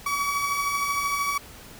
30% pulse beating tone pair, 1126 / 1139 Hz, C#6 / C#6, +27 / +47 cents, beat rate 13 Hz, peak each -30 / -22 dBFS, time 0.06-1.38 s, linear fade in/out 5 ms, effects pink hiss -45 dBFS RMS until 1.79 s

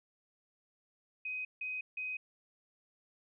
sine tone bursts, 2513 Hz, D#7, 17 cents sharp, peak -36 dBFS, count 3, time 1.25-2.17 s, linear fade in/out 5 ms, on 200 ms, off 160 ms, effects none

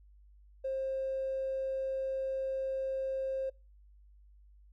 triangle tone with tanh clipping, 532 Hz, C5, 29 cents sharp, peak -31 dBFS, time 0.64-3.5 s, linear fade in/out 10 ms, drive 1 dB, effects noise-tail reverb RT60 0.3 s tail -26 dB re dry + added 50 Hz sine -56 dBFS peak until 4.72 s

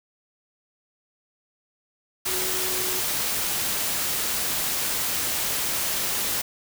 sine tone in noise, 370.5 Hz, F#4, 2 cents sharp, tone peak -34 dBFS, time 2.26-3 s, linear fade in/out 10 ms, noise white, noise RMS -26 dBFS, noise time 2.25-6.42 s, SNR -11 dB, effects none

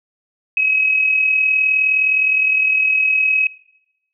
sine tone with amplitude modulation, 2550 Hz, D#7, 42 cents sharp, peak -11 dBFS, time 0.57-3.47 s, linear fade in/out 2 ms, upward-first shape sine, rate 39.5 Hz, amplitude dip 50%, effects noise-tail reverb RT60 0.9 s tail -21 dB re dry

